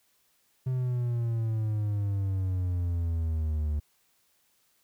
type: exponential sweep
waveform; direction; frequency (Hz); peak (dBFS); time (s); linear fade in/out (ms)
triangle; down; 130 to 73.42; -24; 0.66-3.8; 10
effects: white hiss -69 dBFS RMS until 4.83 s